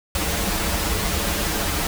pink noise with comb filter, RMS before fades -23 dBFS, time 0.15-1.87 s, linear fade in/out 2 ms, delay 7.9 ms, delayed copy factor -0.9, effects none

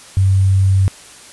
sine tone with sample-and-hold, 96 Hz, G2, 36 cents flat, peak -9 dBFS, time 0.17-0.88 s, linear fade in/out 0 ms, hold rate 8820 Hz, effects white hiss -39 dBFS RMS until 1.32 s + resampled to 24000 Hz

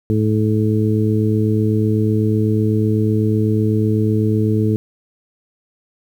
harmonic tone, 108 Hz, A2, 32 cents flat, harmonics 1 / 2 / 3 / 4, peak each -16 / -19 / -21 / -22 dBFS, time 0.1-4.76 s, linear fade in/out 0 ms, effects 8-bit

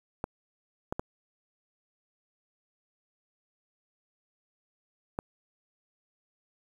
clicks, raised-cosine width 1 ms, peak -17 dBFS, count 4, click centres 0.241 / 0.925 / 0.995 / 5.189 s, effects 8-bit

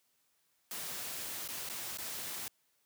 white noise with dropouts, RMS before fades -41 dBFS, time 0.71-2.48 s, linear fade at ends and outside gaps 1 ms, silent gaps 1.477-1.487 / 1.69-1.697 / 1.973-1.985 s, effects white hiss -75 dBFS RMS until 2.85 s + high-pass 80 Hz 12 dB/octave

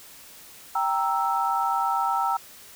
sine chord, E diminished, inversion first, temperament equal, 784 / 932.3 / 1318.5 Hz, G5 / Bb5 / E6, 0 / 0 / 0 cents, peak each -26 dBFS, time 0.75-2.37 s, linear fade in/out 5 ms, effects white hiss -47 dBFS RMS until 2.75 s

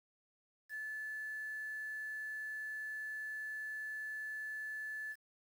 sine tone with quantisation, 1735 Hz, A6, 25 cents flat, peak -40 dBFS, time 0.69-5.16 s, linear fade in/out 50 ms, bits 10, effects none

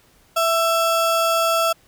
square ring-modulated tone, 997 Hz, B5, 16 cents sharp, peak -14 dBFS, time 0.36-1.73 s, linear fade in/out 10 ms, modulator 335 Hz, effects pink hiss -56 dBFS RMS until 1.87 s

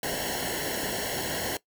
pink noise with comb filter, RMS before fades -31 dBFS, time 0.03-1.57 s, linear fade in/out 2 ms, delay 0.82 ms, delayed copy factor -0.9, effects noise-tail reverb RT60 0.1 s tail -19 dB re dry

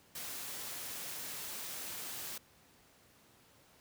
white noise, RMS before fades -43 dBFS, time 0.15-2.38 s, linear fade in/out 5 ms, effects pink hiss -64 dBFS RMS until 3.8 s + high-pass 80 Hz 12 dB/octave

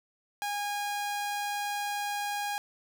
sawtooth tone, 819 Hz, G#5, 24 cents flat, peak -27 dBFS, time 0.42-2.58 s, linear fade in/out 0 ms, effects none

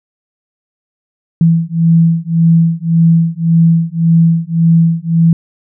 sine beating tone pair, 164.81 / 166.61 Hz, E3 / E3, 0 / +19 cents, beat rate 1.8 Hz, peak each -10 dBFS, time 1.41-5.33 s, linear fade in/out 2 ms, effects none

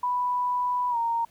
sine tone with pitch glide, 987.8 to 927 Hz, B5 to A#5, 0 to -10 cents, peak -23 dBFS, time 0.03-1.25 s, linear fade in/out 5 ms, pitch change -110 cents, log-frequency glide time 0.9-0.97 s, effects pink hiss -60 dBFS RMS until 1.3 s

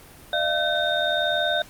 sine tone cluster, 605 / 686 / 1526 / 3670 Hz, D#5 / F5 / G6 / A#7, -49 / -31 / -47 / -28 cents, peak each -26 dBFS, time 0.33-1.62 s, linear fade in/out 2 ms, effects pink hiss -47 dBFS RMS until 1.69 s + Opus 32 kbps

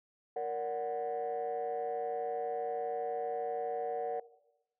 sine chord, Bb augmented, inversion none, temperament equal with one note detuned, 466.2 / 578.6 / 740 Hz, Bb4 / D5 / F#5, 0 / -26 / 0 cents, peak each -35 / -39 / -35 dBFS, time 0.36-4.2 s, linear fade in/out 5 ms, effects noise-tail reverb RT60 0.9 s tail -18 dB re dry + tanh soft clip ceiling -28 dBFS

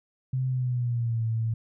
sine tone with pitch glide, 129.7 to 112.91 Hz, C3 to A2, -15 to +45 cents, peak -24 dBFS, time 0.33-1.54 s, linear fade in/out 5 ms, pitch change -240 cents, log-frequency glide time 0.48-1.24 s, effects none

